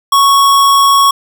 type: tone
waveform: square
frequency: 1108.7 Hz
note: C#6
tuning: in tune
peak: -6 dBFS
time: 0.12-1.11 s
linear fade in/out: 5 ms
effects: none